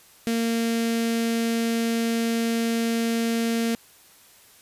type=tone with notch filter; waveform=sawtooth; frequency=230 Hz; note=A#3; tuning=23 cents flat; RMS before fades=-24 dBFS; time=0.27-3.75 s; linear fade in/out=0 ms; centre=1000 Hz; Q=1; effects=white hiss -53 dBFS RMS until 4.61 s + resampled to 32000 Hz